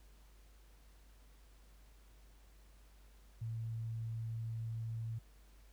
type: tone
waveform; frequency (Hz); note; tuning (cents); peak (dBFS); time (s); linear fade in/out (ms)
sine; 113.3; A#2; -49; -38; 3.41-5.19; 10
effects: added 50 Hz sine -59 dBFS peak until 5.72 s + pink hiss -69 dBFS RMS until 5.72 s